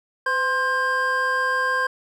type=tone cluster; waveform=triangle; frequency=510 / 1051 / 1597 Hz; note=C5 / C6 / G6; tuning=-44 / +7 / +32 cents; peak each=-27 / -22 / -20 dBFS; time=0.26-1.87 s; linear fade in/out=5 ms; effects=none